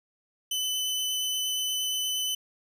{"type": "tone with vibrato", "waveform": "sawtooth", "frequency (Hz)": 3019, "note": "F#7", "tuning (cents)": 34, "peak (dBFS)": -24, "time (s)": [0.51, 2.35], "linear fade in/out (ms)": 5, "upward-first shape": "sine", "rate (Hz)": 8.5, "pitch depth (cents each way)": 9, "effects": []}